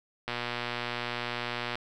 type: click train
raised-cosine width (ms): 0.3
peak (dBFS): -16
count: 178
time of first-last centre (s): 0.28-1.755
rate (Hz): 120
effects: none